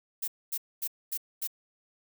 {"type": "noise bursts", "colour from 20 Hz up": "violet", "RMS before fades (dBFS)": -32, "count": 5, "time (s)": [0.22, 1.475], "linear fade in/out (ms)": 10, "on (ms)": 59, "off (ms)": 240, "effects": []}